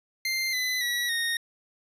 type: tone with pitch steps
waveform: 25% pulse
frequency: 2093 / 2011 / 1932.6 / 1857.1 Hz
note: C7 / B6 / B6 / A#6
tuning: 0 / +31 / -38 / -7 cents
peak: -22 dBFS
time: 0.25-1.37 s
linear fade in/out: 2 ms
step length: 280 ms
effects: resampled to 32000 Hz